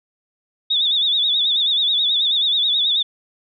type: tone with vibrato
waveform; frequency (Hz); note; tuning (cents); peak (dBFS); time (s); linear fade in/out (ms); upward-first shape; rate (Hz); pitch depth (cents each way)
sine; 3595; A7; +36; -15; 0.7-3.03; 10; sine; 9.3; 100
effects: none